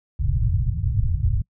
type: low-pass noise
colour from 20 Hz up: white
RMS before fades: -21 dBFS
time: 0.19-1.42 s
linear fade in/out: 5 ms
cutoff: 130 Hz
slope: 48 dB/octave
effects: noise-tail reverb RT60 0.1 s tail -26 dB re dry